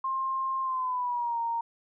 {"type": "tone with pitch glide", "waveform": "sine", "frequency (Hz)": [1060, 928.1], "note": ["C6", "A#5"], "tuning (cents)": [22, -8], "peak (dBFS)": -27, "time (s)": [0.04, 1.61], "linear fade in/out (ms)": 5, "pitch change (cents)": -230, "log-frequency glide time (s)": [0.62, 1.39], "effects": []}